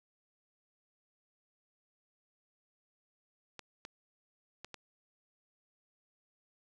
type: clicks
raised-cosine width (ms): 0.2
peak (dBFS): -27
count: 4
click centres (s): 3.593 / 3.851 / 4.646 / 4.743
effects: none